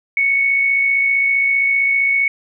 sine tone with amplitude modulation, 2217 Hz, C#7, in tune, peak -11 dBFS, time 0.17-2.28 s, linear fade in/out 2 ms, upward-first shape sine, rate 55.3 Hz, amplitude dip 35%, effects none

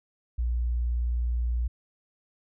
sine tone, 59.6 Hz, A#1, 39 cents sharp, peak -24 dBFS, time 0.38-1.68 s, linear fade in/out 10 ms, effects none

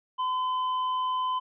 sine tone with hard clipping, 1018 Hz, C6, 48 cents flat, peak -27 dBFS, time 0.18-1.4 s, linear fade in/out 20 ms, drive 5 dB, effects resampled to 8000 Hz

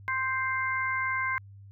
harmonic tone, 523.3 Hz, C5, in tune, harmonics 2 / 3 / 4, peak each -31 / -31 / -31 dBFS, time 0.08-1.38 s, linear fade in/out 0 ms, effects added 99 Hz sine -46 dBFS peak until 1.71 s

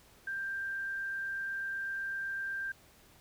sine tone, 1582 Hz, G6, 15 cents sharp, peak -34 dBFS, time 0.27-2.72 s, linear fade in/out 5 ms, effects pink hiss -61 dBFS RMS until 3.2 s

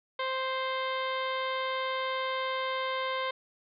harmonic tone, 523.3 Hz, C5, in tune, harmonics 1 / 2 / 3 / 4 / 5 / 6 / 7 / 8 / 9, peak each -34 / -33 / -40 / -38 / -49 / -42 / -43 / -51 / -56 dBFS, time 0.19-3.31 s, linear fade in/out 5 ms, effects none

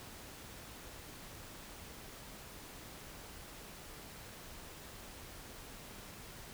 silence, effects pink hiss -51 dBFS RMS until 6.53 s

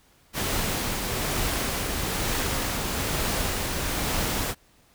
pink noise with tremolo, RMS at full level -26 dBFS, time 0.33-4.55 s, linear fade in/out 50 ms, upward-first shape triangle, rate 1.1 Hz, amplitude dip 30%, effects pink hiss -60 dBFS RMS until 4.94 s

